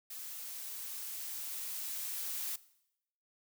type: noise with level ramp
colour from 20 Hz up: blue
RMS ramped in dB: -45 to -38 dBFS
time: 0.1-2.56 s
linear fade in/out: 5 ms
effects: noise-tail reverb RT60 0.8 s tail -19 dB re dry